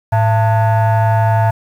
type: tone with frequency modulation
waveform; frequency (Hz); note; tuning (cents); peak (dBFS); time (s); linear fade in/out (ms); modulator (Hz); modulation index
sine; 108; A2; -32; -8; 0.12-1.51; 10; 786; 0.89
effects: tanh soft clip ceiling -7 dBFS + 7-bit